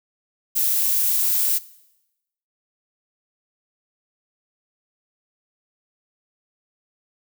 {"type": "noise", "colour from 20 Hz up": "violet", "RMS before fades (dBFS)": -20, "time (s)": [0.55, 1.59], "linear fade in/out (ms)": 20, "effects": ["noise-tail reverb RT60 0.9 s tail -19 dB re dry"]}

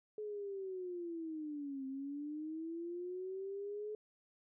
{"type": "linear two-way sweep", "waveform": "sine", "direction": "down then up", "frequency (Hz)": [428, 264, 428], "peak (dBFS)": -40, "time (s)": [0.18, 3.95], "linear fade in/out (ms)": 2, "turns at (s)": 1.86, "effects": []}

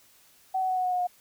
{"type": "tone with pitch steps", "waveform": "sine", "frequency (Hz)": [756, 749.5, 743, 736.6, 730.2, 723.9, 717.7], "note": ["F#5", "F#5", "F#5", "F#5", "F#5", "F#5", "F5"], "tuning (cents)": [37, 22, 7, -8, -23, -38, 47], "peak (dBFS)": -24, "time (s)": [0.54, 1.072], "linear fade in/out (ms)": 10, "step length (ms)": 76, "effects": ["white hiss -59 dBFS RMS until 1.2 s"]}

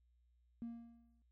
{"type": "tone with exponential decay", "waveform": "triangle", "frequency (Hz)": 233.1, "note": "A#3", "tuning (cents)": 0, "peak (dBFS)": -37, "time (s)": [0.62, 1.22], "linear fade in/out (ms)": 0, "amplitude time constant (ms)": 130, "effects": ["tanh soft clip ceiling -39 dBFS", "added 60 Hz sine -70 dBFS peak until 1.31 s"]}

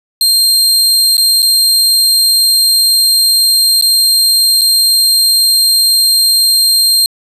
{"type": "tone with dropouts", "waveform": "sawtooth", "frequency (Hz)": 4186, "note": "C8", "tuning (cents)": 0, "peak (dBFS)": -4, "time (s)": [0.21, 7.06], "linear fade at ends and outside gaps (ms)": 1, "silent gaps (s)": [[1.169, 1.179], [1.421, 1.427], [3.812, 3.823], [4.611, 4.616]], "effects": ["resampled to 32000 Hz", "7-bit"]}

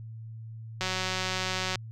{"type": "click train", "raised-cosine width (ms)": 0.2, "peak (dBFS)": -13, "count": 177, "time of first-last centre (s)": [0.81, 1.756], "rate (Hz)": 186, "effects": ["added 112 Hz sine -39 dBFS peak until 1.91 s"]}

